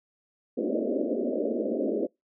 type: band-pass noise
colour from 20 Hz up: pink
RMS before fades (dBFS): -28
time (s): 0.57-2.07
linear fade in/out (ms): 10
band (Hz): 220 to 620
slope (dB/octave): 96
effects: noise-tail reverb RT60 0.2 s tail -26 dB re dry